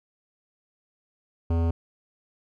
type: tone with hard clipping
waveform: sine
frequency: 83.4 Hz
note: E2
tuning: 21 cents sharp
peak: -23 dBFS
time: 1.5-1.71 s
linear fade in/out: 5 ms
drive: 17 dB
effects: none